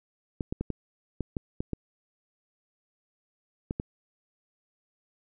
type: clicks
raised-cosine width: 3 ms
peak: -17 dBFS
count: 10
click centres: 0.408 / 0.525 / 0.61 / 0.703 / 1.207 / 1.368 / 1.605 / 1.733 / 3.709 / 3.799 s
effects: none